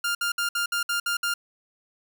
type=tone bursts; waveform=sawtooth; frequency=1400 Hz; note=F6; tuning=4 cents sharp; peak=-20 dBFS; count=8; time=0.04-1.34 s; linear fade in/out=5 ms; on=110 ms; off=60 ms; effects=none